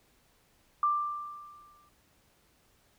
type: tone with exponential decay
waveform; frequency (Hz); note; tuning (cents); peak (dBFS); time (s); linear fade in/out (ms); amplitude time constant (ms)
sine; 1182; D6; +11; -22; 0.83-1.89; 2; 230
effects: pink hiss -67 dBFS RMS until 2.98 s